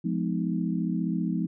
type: chord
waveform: sine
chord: F half-diminished seventh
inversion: none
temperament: just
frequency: 174.61 / 209.5 / 251.4 / 314.3 Hz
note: F3 / Ab3 / Cb4 / Eb4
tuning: 0 / +15 / +31 / +18 cents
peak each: -28 / -31 / -32 / -33 dBFS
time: 0.04-1.47 s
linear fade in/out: 10 ms
effects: none